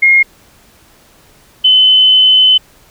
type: tone pair in turn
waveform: sine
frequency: 2142 / 3036 Hz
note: C7 / F#7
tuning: +40 / +44 cents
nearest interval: tritone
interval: 604 cents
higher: second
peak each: -4 dBFS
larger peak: neither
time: 0.02-0.23 / 1.64-2.58 s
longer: second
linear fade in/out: 10 ms
effects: pink hiss -46 dBFS RMS until 2.9 s